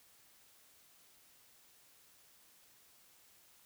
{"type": "silence", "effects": ["white hiss -65 dBFS RMS until 3.65 s"]}